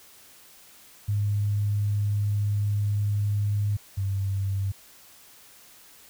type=tone pair in turn; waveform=sine; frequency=102.9 / 97.83 Hz; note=G#2 / G2; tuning=-16 / -3 cents; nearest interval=minor second; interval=87 cents; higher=first; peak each=-22 / -24 dBFS; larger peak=first; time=1.08-3.77 / 3.97-4.72 s; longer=first; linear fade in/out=10 ms; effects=white hiss -52 dBFS RMS until 6.09 s